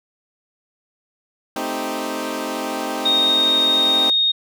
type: chord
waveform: 15% pulse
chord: A half-diminished seventh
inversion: none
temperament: equal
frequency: 220 / 261.6 / 311.1 / 392 Hz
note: A3 / C4 / Eb4 / G4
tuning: 0 / 0 / 0 / 0 cents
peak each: -25 / -21 / -21 / -25 dBFS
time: 1.56-4.1 s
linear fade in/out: 2 ms
type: tone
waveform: sine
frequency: 3715 Hz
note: A#7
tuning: 7 cents flat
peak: -14 dBFS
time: 3.05-4.32 s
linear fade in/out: 10 ms
effects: none